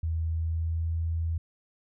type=tone with pitch glide; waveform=sine; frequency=81.2 to 82.29 Hz; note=E2 to E2; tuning=-26 to -2 cents; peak=-26 dBFS; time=0.03-1.38 s; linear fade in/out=5 ms; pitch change=+24 cents; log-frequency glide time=0.29-0.93 s; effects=none